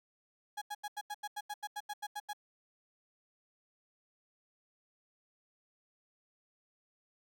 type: tone bursts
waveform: 35% pulse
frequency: 830.6 Hz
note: G#5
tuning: in tune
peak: -36 dBFS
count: 14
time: 0.57-2.333 s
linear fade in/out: 10 ms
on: 47 ms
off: 85 ms
effects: none